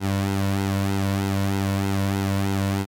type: tone with flanger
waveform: sawtooth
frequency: 98 Hz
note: G2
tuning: in tune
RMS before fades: -23 dBFS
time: 0-2.86 s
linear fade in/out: 50 ms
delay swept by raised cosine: 1.7 to 2.51 ms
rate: 3.2 Hz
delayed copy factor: -0.65
effects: AAC 64 kbps